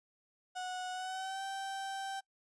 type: tone with pitch glide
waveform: 35% pulse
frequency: 735 to 778.7 Hz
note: F#5 to G5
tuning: -12 to -12 cents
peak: -36 dBFS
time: 0.55-2.21 s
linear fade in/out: 20 ms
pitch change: +100 cents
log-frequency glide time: 0.92-1.43 s
effects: noise-tail reverb RT60 0.1 s tail -23 dB re dry + resampled to 22050 Hz